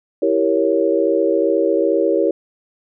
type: chord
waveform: sine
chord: E diminished seventh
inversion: none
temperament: equal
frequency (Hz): 329.6 / 392 / 466.2 / 554.4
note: E4 / G4 / Bb4 / Db5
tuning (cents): 0 / 0 / 0 / 0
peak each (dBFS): -19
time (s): 0.22-2.31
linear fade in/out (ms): 5
effects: none